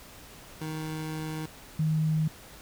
25% pulse / sine tone pair in turn, 156.6 / 156.6 Hz, D#3 / D#3, +11 / +11 cents, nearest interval unison, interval 0 cents, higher neither, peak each -29 / -23 dBFS, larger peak second, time 0.61-1.46 / 1.79-2.28 s, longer first, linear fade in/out 5 ms, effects pink hiss -49 dBFS RMS until 2.61 s

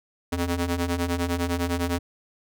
sawtooth ring-modulated tone, 173.1 Hz, F3, 15 cents flat, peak -17 dBFS, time 0.32-1.99 s, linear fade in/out 10 ms, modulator 91.5 Hz, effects none

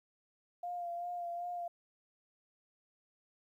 sine tone with vibrato, 698.5 Hz, F5, in tune, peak -37 dBFS, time 0.63-1.68 s, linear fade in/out 5 ms, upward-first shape sine, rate 2.6 Hz, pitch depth 26 cents each way, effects 12-bit

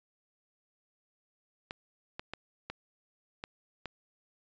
clicks, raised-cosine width 0.3 ms, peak -22 dBFS, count 6, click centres 1.709 / 2.195 / 2.336 / 2.7 / 3.439 / 3.857 s, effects resampled to 16000 Hz

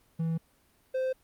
triangle tone pair in turn, 163.7 / 519.7 Hz, E3 / C5, -12 / -12 cents, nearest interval octave + minor sixth, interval 2000 cents, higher second, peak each -25 dBFS, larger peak neither, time 0.19-0.38 / 0.94-1.13 s, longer neither, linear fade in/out 10 ms, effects pink hiss -66 dBFS RMS until 1.23 s + Opus 32 kbps

